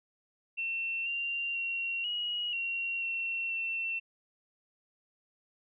sine tone with pitch steps, 2700 / 2773 / 2743 / 2901 / 2745 / 2717 / 2697 Hz, E7 / F7 / F7 / F#7 / F7 / F7 / E7, +41 / -13 / -32 / -35 / -31 / -48 / +39 cents, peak -31 dBFS, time 0.57-4 s, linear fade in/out 20 ms, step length 490 ms, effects none

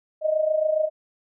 sine tone with amplitude modulation, 622 Hz, D#5, 1 cent flat, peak -16 dBFS, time 0.21-0.9 s, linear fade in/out 50 ms, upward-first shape sine, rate 27.2 Hz, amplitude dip 70%, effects none

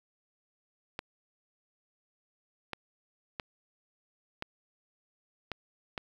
clicks, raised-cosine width 0.3 ms, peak -19 dBFS, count 6, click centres 0.991 / 2.733 / 3.398 / 4.424 / 5.517 / 5.978 s, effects 8-bit

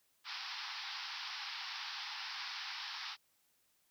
white band-pass noise, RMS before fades -44 dBFS, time 0.24-3.17 s, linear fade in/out 50 ms, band 780 to 5400 Hz, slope 96 dB/octave, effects white hiss -75 dBFS RMS until 3.9 s

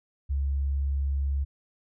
sine tone, 69.3 Hz, C#2, in tune, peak -24 dBFS, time 0.29-1.45 s, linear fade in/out 20 ms, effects none

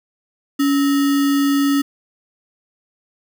sine tone with sample-and-hold, 281 Hz, C#4, 24 cents sharp, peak -13 dBFS, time 0.59-1.82 s, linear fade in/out 10 ms, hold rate 1575 Hz, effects none

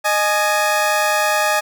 20% pulse tone pair together, 615.3 / 837 Hz, D#5 / G#5, -19 / +13 cents, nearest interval perfect fourth, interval 532 cents, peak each -13 dBFS, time 0.04-1.61 s, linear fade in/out 20 ms, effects none

